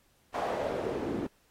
pink noise with band-pass filter sweep, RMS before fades -33 dBFS, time 0.34-1.27 s, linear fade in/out 5 ms, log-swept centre 780 to 280 Hz, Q 2.3, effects pink hiss -68 dBFS RMS until 1.5 s + AAC 48 kbps

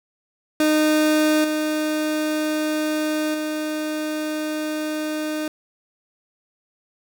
30% pulse tone with level steps, 307.2 Hz, D#4, 22 cents flat, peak -13 / -18 / -21 dBFS, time 0.6-5.48 s, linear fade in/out 2 ms, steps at 1.44 / 3.34 s, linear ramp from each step 5 ms, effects none

